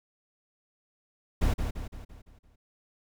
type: noise with echo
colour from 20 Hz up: brown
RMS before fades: -24 dBFS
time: 1.41-1.54 s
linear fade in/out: 10 ms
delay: 170 ms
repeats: 6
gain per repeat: -6 dB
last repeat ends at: 2.56 s
effects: none